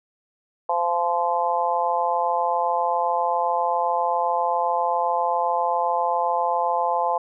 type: harmonic tone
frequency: 172.5 Hz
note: F3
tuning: 21 cents flat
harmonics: 3 / 4 / 5 / 6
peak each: -27 / -25 / -23 / -26 dBFS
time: 0.69-7.18 s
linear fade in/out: 5 ms
effects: none